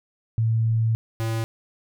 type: tone pair in turn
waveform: sine / square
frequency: 112.8 / 112.8 Hz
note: A2 / A2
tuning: +44 / +44 cents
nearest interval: unison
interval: 0 cents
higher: neither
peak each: -18 / -24 dBFS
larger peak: first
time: 0.38-0.95 / 1.2-1.44 s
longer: first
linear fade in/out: 0 ms
effects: none